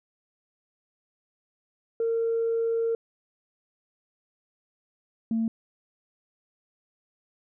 sine tone pair in turn, 458 / 225.7 Hz, A#4 / A3, -31 / +44 cents, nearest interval octave, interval 1225 cents, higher first, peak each -22 dBFS, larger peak neither, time 2-2.95 / 5.31-5.48 s, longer first, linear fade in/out 2 ms, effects tanh soft clip ceiling -19 dBFS

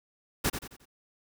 pink noise with echo, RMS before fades -27 dBFS, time 0.44-0.5 s, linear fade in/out 10 ms, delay 89 ms, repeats 4, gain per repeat -8 dB, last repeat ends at 0.856 s, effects none

